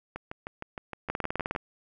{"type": "two click trains", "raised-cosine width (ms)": 0.5, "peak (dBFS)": [-21, -14], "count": [10, 10], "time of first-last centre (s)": [[0.16, 1.551], [1.1, 1.562]], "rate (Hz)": [6.47, 19.5], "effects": []}